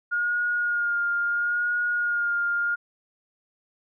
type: tone with vibrato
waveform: sine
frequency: 1424 Hz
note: F6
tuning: 33 cents sharp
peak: -22 dBFS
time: 0.11-2.76 s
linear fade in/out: 20 ms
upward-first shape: sine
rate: 0.74 Hz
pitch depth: 23 cents each way
effects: none